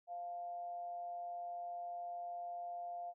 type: tone with amplitude modulation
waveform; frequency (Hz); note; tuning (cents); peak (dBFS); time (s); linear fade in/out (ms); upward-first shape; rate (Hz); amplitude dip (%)
sine; 698.5; F5; 0; -40; 0.07-3.14; 50; sine; 175; 35
effects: none